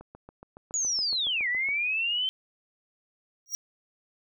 click train, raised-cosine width 1 ms, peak -31 dBFS, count 13, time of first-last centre 0.01-1.688 s, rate 7.15 Hz
sine linear two-way sweep, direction down then up, 6900 to 1905 to 3112 Hz, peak -25 dBFS, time 0.74-2.29 s, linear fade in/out 0 ms, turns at 1.48 s
square tone with exponential growth, 5690 Hz, F8, 31 cents sharp, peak -25 dBFS, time 3.46-3.55 s, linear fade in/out 0 ms, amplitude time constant 18 ms
effects none

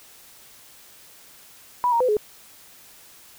sine tone with pitch steps, 981 / 933 / 505 / 422.3 Hz, B5 / A#5 / B4 / G#4, -12 / +1 / +39 / +29 cents, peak -17 dBFS, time 1.84-2.168 s, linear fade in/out 0 ms, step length 82 ms, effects white hiss -49 dBFS RMS until 3.38 s

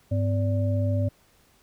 sine tone cluster, 100.9 / 255.6 / 578 Hz, G#2 / C4 / D5, -49 / -40 / -28 cents, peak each -22 / -31 / -31 dBFS, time 0.11-1.09 s, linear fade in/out 10 ms, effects pink hiss -61 dBFS RMS until 1.62 s

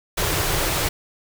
pink band-stop noise, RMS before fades -22 dBFS, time 0.17-0.89 s, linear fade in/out 10 ms, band 190 to 290 Hz, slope 96 dB/octave, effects none

